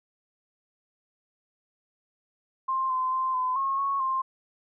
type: tone with pitch steps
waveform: sine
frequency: 1054 / 1031 / 1043 / 1018 / 1085 / 1104 / 1055 Hz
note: C6 / C6 / C6 / C6 / C#6 / C#6 / C6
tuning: +12 / -26 / -6 / -48 / -37 / -7 / +14 cents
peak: -24 dBFS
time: 2.68-4.22 s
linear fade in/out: 10 ms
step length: 220 ms
effects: none